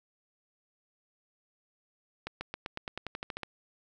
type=accelerating click train; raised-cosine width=0.3 ms; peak=-20 dBFS; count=13; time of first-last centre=2.27-3.433 s; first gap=140 ms; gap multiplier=0.93; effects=none